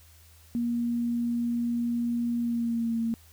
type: tone with pitch glide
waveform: sine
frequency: 237 to 228.7 Hz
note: A#3 to A#3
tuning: +29 to -33 cents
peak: -25 dBFS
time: 0.55-3.14 s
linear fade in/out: 0 ms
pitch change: -62 cents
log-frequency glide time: 2.4-2.98 s
effects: added 81 Hz sine -54 dBFS peak until 3.32 s + white hiss -58 dBFS RMS until 3.32 s